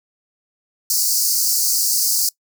pink high-pass noise, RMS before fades -18 dBFS, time 0.9-2.29 s, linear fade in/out 2 ms, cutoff 4500 Hz, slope 96 dB/octave, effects noise-tail reverb RT60 0.1 s tail -22 dB re dry

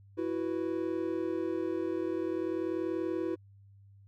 triangle chord, E suspended second, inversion none, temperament equal, 329.6 / 370 / 493.9 Hz, E4 / F#4 / B4, 0 / 0 / 0 cents, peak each -31 / -33 / -37 dBFS, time 0.17-3.36 s, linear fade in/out 20 ms, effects added 99 Hz sine -54 dBFS peak until 4.07 s

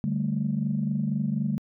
sine chord, D suspended fourth, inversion none, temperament equal, 146.83 / 196 / 220 Hz, D3 / G3 / A3, 0 / 0 / 0 cents, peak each -28 dBFS, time 0.04-1.58 s, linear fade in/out 0 ms, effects tanh soft clip ceiling -15 dBFS

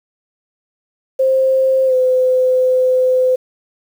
sine tone with pitch glide, 527 to 511.1 Hz, C5 to C5, +12 to -41 cents, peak -10 dBFS, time 1.19-3.36 s, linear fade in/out 10 ms, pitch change -53 cents, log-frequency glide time 1.86-1.94 s, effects 7-bit

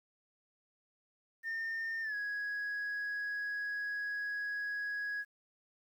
sine tone with pitch glide, 1815 to 1664.4 Hz, A#6 to G#6, -47 to +3 cents, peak -33 dBFS, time 1.43-5.25 s, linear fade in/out 50 ms, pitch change -150 cents, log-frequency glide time 2.02-2.15 s, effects tanh soft clip ceiling -33 dBFS + 11-bit

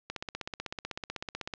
click train, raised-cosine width 0.2 ms, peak -18 dBFS, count 24, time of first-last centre 0.1-1.538 s, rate 16 Hz, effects low-pass 5000 Hz 12 dB/octave

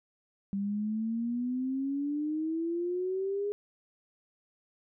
sine exponential sweep, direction up, 196 to 414.1 Hz, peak -29 dBFS, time 0.53-3.52 s, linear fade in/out 0 ms, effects none

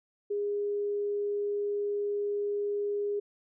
sine tone, 409.5 Hz, G#4, 24 cents flat, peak -28 dBFS, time 0.3-3.2 s, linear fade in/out 10 ms, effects none

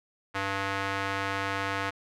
square tone with band-pass filter, 98 Hz, G2, in tune, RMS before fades -31 dBFS, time 0.34-1.91 s, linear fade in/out 20 ms, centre 1600 Hz, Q 1.1, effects none

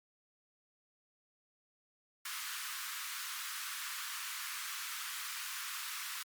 pink high-pass noise, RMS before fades -42 dBFS, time 2.25-6.23 s, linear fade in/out 5 ms, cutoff 1100 Hz, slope 48 dB/octave, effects Opus 48 kbps

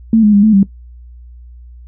sine tone with pitch steps, 223.6 / 209.9 / 202.2 / 217.2 / 196.2 Hz, A3 / G#3 / G#3 / A3 / G3, +28 / +19 / -46 / -22 / +2 cents, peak -5 dBFS, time 0.13-0.63 s, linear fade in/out 2 ms, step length 100 ms, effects noise-tail reverb RT60 0.1 s tail -17 dB re dry + added 60 Hz sine -33 dBFS peak until 1.87 s

